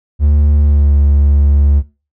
triangle tone with pitch glide, 73.42 to 71.49 Hz, D2 to D2, 0 to -46 cents, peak -5 dBFS, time 0.19-1.83 s, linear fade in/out 50 ms, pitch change -46 cents, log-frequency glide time 0.59-0.94 s, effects noise-tail reverb RT60 0.3 s tail -17 dB re dry

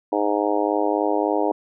harmonic tone, 103.5 Hz, G#2, 5 cents flat, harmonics 3 / 4 / 5 / 6 / 7 / 8 / 9, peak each -24 / -25 / -26 / -27 / -27 / -28 / -29 dBFS, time 0.12-1.52 s, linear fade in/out 5 ms, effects none

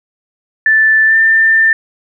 sine tone with pitch glide, 1760 to 1789.7 Hz, A6 to A6, 0 to +29 cents, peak -6 dBFS, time 0.66-1.73 s, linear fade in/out 2 ms, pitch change +29 cents, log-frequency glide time 1.06-1.16 s, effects none

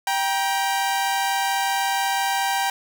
sawtooth tone pair together, 784 / 949.7 Hz, G5 / A#5, 0 / +32 cents, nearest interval minor third, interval 332 cents, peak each -18 / -22 dBFS, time 0.07-2.7 s, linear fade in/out 2 ms, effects 8-bit

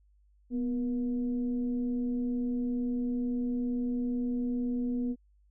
sine tone with frequency modulation, 246.9 Hz, B3, in tune, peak -28 dBFS, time 0.5-5.16 s, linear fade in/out 50 ms, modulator 228 Hz, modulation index 0.4, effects added 50 Hz sine -61 dBFS peak until 5.5 s

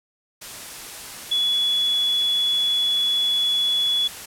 sine tone in noise, 3400 Hz, G#7, 40 cents sharp, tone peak -18 dBFS, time 1.31-4.08 s, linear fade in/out 10 ms, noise white, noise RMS -36 dBFS, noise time 0.41-4.26 s, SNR +15 dB, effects low-pass 12000 Hz 12 dB/octave

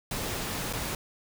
pink noise with dropouts, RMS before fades -33 dBFS, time 0.11-0.95 s, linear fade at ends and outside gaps 2 ms, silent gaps 0.728-0.734 s, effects none

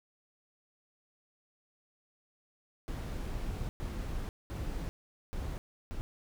brown noise bursts at uneven times, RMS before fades -37 dBFS, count 5, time 2.88-3.69 / 3.8-4.29 / 4.5-4.89 / 5.33-5.58 / 5.91-6.01 s, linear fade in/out 0 ms, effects none

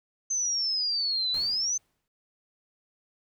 sine exponential two-way sweep, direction down then up, 6272 to 3951 to 6272 Hz, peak -25 dBFS, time 0.3-1.78 s, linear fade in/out 10 ms, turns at 1.31 s
pink noise with exponential decay, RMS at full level -44 dBFS, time 1.34-2.08 s, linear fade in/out 2 ms, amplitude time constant 160 ms
effects none

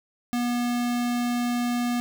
square tone, 241.9 Hz, B3, 36 cents flat, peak -24 dBFS, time 0.33-2 s, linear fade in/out 0 ms, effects none

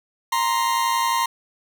40% pulse tone pair together, 935.4 / 1046.5 Hz, A#5 / C6, +6 / 0 cents, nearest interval major second, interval 194 cents, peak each -21 dBFS, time 0.32-1.26 s, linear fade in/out 5 ms, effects none

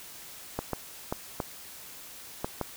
clicks, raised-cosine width 1 ms, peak -15 dBFS, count 6, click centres 0.59 / 0.733 / 1.125 / 1.402 / 2.445 / 2.613 s, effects white hiss -46 dBFS RMS until 2.76 s

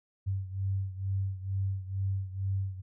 sine beating tone pair, 96.1 / 98.3 Hz, G2 / G2, -34 / +5 cents, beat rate 2.2 Hz, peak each -31 / -35 dBFS, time 0.26-2.82 s, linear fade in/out 20 ms, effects none

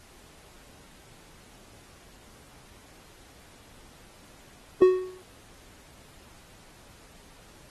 triangle tone with exponential decay, 370 Hz, F#4, in tune, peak -9 dBFS, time 4.82-5.22 s, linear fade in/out 1 ms, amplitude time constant 85 ms, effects pink hiss -54 dBFS RMS until 7.7 s + AAC 32 kbps

